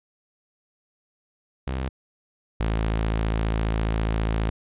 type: tone pair in turn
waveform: sawtooth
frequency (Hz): 65.41 / 54.75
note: C2 / A1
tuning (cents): 0 / -8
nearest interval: minor third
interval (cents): 308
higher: first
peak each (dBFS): -22 / -18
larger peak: second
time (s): 1.67-1.89 / 2.6-4.5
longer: second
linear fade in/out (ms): 5
effects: resampled to 8000 Hz

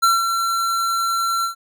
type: tone with ADSR envelope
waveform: square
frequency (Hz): 1355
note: E6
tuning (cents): +47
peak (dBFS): -12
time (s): 0.02-1.55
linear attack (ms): 17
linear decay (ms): 180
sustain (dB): -7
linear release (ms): 110
effects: none

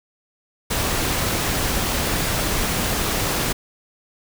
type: noise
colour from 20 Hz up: pink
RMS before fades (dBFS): -22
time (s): 0.7-3.53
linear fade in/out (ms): 10
effects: none

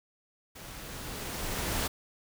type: noise with level ramp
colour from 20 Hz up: pink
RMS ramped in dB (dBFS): -46 to -30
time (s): 0.55-1.88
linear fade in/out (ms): 10
effects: none

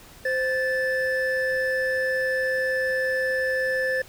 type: tone pair together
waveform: triangle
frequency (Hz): 520 / 1751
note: C5 / A6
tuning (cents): -11 / -9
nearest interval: octave + major sixth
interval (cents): 2102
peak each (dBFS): -23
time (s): 0.25-4.02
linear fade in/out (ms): 5
effects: pink hiss -48 dBFS RMS until 4.08 s

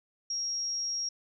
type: tone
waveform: sine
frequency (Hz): 5600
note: F8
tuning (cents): +4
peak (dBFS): -30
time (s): 0.3-1.09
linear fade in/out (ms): 5
effects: none

